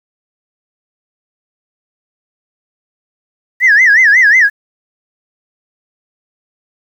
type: tone with vibrato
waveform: sine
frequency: 1842 Hz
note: A#6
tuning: 21 cents flat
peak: -3 dBFS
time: 3.6-4.5 s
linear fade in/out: 50 ms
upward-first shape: sine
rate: 5.5 Hz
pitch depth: 210 cents each way
effects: tanh soft clip ceiling -1 dBFS + 7-bit